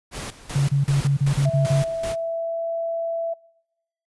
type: noise with tremolo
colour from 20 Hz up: pink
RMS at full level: -32 dBFS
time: 0.11-2.16 s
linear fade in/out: 50 ms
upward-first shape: square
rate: 2.6 Hz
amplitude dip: 80%
type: tone bursts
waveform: sine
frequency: 140 Hz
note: C#3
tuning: 18 cents sharp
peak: -16 dBFS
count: 8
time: 0.55-1.828 s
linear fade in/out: 10 ms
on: 130 ms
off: 34 ms
type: tone with pitch glide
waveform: sine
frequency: 659.3 to 665.8 Hz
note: E5 to E5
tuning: 0 to +17 cents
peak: -23 dBFS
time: 1.45-3.34 s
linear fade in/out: 10 ms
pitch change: +17 cents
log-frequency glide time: 1.83-2.68 s
effects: noise-tail reverb RT60 1.0 s tail -26 dB re dry + resampled to 24000 Hz